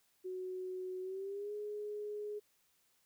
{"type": "tone with pitch glide", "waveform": "sine", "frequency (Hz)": [370, 417.7], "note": ["F#4", "G#4"], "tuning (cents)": [0, 10], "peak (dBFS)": -39, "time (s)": [0.24, 2.4], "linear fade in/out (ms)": 20, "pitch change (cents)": 210, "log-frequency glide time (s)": [1.01, 1.53], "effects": ["white hiss -74 dBFS RMS until 3.05 s"]}